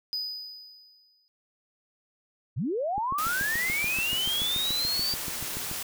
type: tone with exponential decay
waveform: triangle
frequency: 4978 Hz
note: D#8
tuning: in tune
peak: -26 dBFS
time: 0.13-1.28 s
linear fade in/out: 0 ms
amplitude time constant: 250 ms
type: linear sweep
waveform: sine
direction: up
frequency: 88.8 to 4699 Hz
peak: -26 dBFS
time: 2.56-5.15 s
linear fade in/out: 20 ms
type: click train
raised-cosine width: 3 ms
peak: -25 dBFS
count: 20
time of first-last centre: 2.98-5.714 s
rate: 6.95 Hz
type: noise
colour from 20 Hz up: white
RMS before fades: -34 dBFS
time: 3.18-5.83 s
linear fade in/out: 5 ms
effects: none